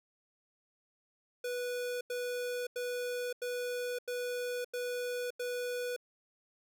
square tone bursts, 491.4 Hz, B4, 9 cents flat, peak -35 dBFS, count 7, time 1.44-5.964 s, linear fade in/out 5 ms, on 570 ms, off 89 ms, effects none

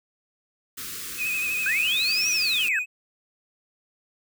white band-stop noise, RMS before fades -35 dBFS, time 0.77-2.69 s, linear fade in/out 10 ms, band 490 to 1100 Hz, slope 96 dB/octave
triangle tone with vibrato, 2527 Hz, D#7, 26 cents sharp, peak -23 dBFS, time 1.17-2.86 s, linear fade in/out 50 ms, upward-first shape sine, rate 12 Hz, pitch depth 47 cents each way
sine linear two-way sweep, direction up then down, 1488 to 5920 to 1488 Hz, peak -23 dBFS, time 1.66-2.79 s, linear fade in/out 2 ms, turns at 2.3 s
effects none

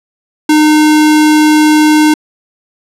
square tone, 305.4 Hz, D#4, 32 cents flat, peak -5 dBFS, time 0.49-2.14 s, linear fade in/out 5 ms, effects low-pass 12000 Hz 12 dB/octave

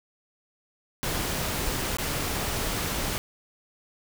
pink noise with dropouts, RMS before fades -29 dBFS, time 1.03-3.18 s, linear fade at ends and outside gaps 0 ms, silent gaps 1.969-1.985 s, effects none

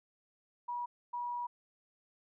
sine tone bursts at uneven times, 966 Hz, B5, 39 cents flat, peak -35 dBFS, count 2, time 0.68-0.86 / 1.13-1.47 s, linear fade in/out 10 ms, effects none

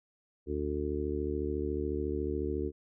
harmonic tone, 74 Hz, D2, 14 cents sharp, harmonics 1 / 2 / 3 / 4 / 5 / 6, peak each -36 / -46 / -42 / -37 / -35 / -38 dBFS, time 0.46-2.72 s, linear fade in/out 50 ms, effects none

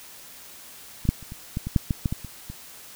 clicks, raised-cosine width 5 ms, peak -19 / -6 / -30 / -24 / -14 / -17 / -6 / -10 / -10 / -14 / -24 / -23 dBFS, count 12, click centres 1.053 / 1.09 / 1.227 / 1.321 / 1.571 / 1.67 / 1.762 / 1.908 / 2.058 / 2.125 / 2.247 / 2.5 s, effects white hiss -45 dBFS RMS until 2.95 s

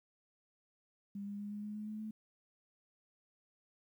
sine tone with pitch steps, 200.7 / 202.9 / 205.2 / 207.4 / 209.7 / 212 / 214.4 / 216.7 Hz, G3 / G#3 / G#3 / G#3 / G#3 / G#3 / A3 / A3, +41 / -40 / -21 / -2 / +17 / +36 / -45 / -26 cents, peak -40 dBFS, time 1.15-2.11 s, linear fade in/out 5 ms, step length 120 ms, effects 12-bit

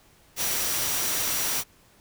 sine tone in noise, 5800 Hz, F#8, 35 cents flat, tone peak -34 dBFS, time 0.36-1.64 s, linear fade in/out 50 ms, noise white, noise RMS -27 dBFS, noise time 0.36-1.64 s, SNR -10 dB, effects pink hiss -58 dBFS RMS until 2 s

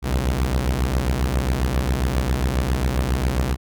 sawtooth beating tone pair, 61.74 / 69.14 Hz, B1 / C#2, 0 / -4 cents, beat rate 7.4 Hz, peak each -17 / -19 dBFS, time 0.02-3.57 s, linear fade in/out 50 ms, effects none

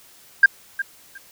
sine tone with echo, 1600 Hz, G6, 35 cents sharp, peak -5 dBFS, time 0.43-0.46 s, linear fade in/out 5 ms, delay 360 ms, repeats 2, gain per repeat -15 dB, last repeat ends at 1.18 s, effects tanh soft clip ceiling -2 dBFS + white hiss -50 dBFS RMS until 1.31 s

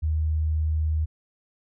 sine tone, 78 Hz, D#2, 5 cents sharp, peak -21 dBFS, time 0.02-1.06 s, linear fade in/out 20 ms, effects none

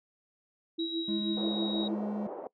sine tone with tremolo, 329.6 Hz, E4, in tune, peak -29 dBFS, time 0.78-1.95 s, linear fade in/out 10 ms, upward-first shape sine, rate 6.2 Hz, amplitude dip 80%
sine tone with pitch glide, 3853 to 3807 Hz, B7 to A#7, -44 to +36 cents, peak -35 dBFS, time 0.79-1.88 s, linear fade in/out 5 ms, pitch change -20 cents, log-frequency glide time 0.92-1.49 s
triangle tone, 208.6 Hz, G#3, 8 cents sharp, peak -30 dBFS, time 1.08-2.27 s, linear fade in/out 5 ms
white band-pass noise, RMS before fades -40 dBFS, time 1.37-2.47 s, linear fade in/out 2 ms, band 350 to 670 Hz, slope 24 dB/octave
effects noise-tail reverb RT60 0.1 s tail -22 dB re dry

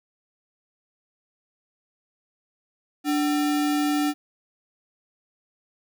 sine tone with sample-and-hold, 293.7 Hz, D4, in tune, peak -20 dBFS, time 3.04-4.14 s, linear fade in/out 50 ms, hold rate 1050 Hz, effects none

